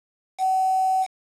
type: tone with quantisation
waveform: sine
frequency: 756 Hz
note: F#5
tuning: 37 cents sharp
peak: -18 dBFS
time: 0.38-1.07 s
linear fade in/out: 50 ms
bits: 6
effects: resampled to 24000 Hz